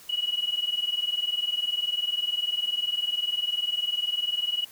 sine tone pair together, 2910 / 2930 Hz, F#7 / F#7, -29 / -18 cents, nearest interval unison, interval 11 cents, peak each -28 dBFS, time 0.09-4.65 s, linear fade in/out 10 ms, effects white hiss -50 dBFS RMS until 4.71 s

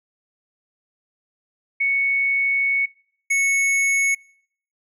sine / square tone pair in turn, 2217 / 2207 Hz, C#7 / C#7, 0 / -8 cents, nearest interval unison, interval 8 cents, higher first, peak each -17 dBFS, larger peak neither, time 1.8-2.86 / 3.3-4.15 s, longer first, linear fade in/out 10 ms, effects noise-tail reverb RT60 0.6 s tail -25 dB re dry + low-pass 11000 Hz 12 dB/octave

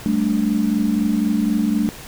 sine chord, G suspended second, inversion none, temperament equal with one note detuned, 196 / 220 / 291.6 Hz, G3 / A3 / D4, 0 / 0 / -12 cents, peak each -22 / -18 / -22 dBFS, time 0.06-1.89 s, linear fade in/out 0 ms, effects pink hiss -37 dBFS RMS until 2.07 s

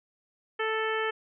harmonic tone, 440 Hz, A4, in tune, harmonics 1 / 2 / 3 / 4 / 5 / 6 / 7, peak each -30 / -36 / -34 / -33 / -38 / -41 / -40 dBFS, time 0.59-1.11 s, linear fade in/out 10 ms, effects none

